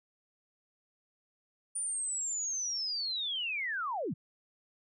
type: linear sweep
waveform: sine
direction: down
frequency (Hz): 9397 to 110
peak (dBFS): -32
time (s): 1.75-4.14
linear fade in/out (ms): 10
effects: none